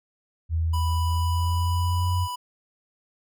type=tone with pitch glide; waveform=sine; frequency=81.6 to 90.02 Hz; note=E2 to F#2; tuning=-17 to -47 cents; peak=-21 dBFS; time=0.49-2.28 s; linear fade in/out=50 ms; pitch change=+170 cents; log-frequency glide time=0.76-2.12 s
type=tone; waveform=square; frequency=987.8 Hz; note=B5; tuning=in tune; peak=-30 dBFS; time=0.73-2.36 s; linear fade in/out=10 ms
effects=none